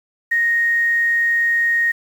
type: tone with quantisation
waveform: sine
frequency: 1864.7 Hz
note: A#6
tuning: in tune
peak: -14 dBFS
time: 0.31-1.92 s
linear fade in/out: 10 ms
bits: 7
effects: none